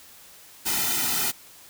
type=noise with comb filter; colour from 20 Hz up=white; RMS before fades=-25 dBFS; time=0.65-1.32 s; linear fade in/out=20 ms; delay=1.8 ms; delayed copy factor=-1; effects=white hiss -49 dBFS RMS until 1.69 s